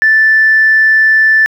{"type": "tone", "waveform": "sine", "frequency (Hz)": 1760, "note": "A6", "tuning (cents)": 0, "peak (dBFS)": -4, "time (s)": [0.02, 1.46], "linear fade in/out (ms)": 0, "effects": ["tanh soft clip ceiling 0 dBFS", "7-bit"]}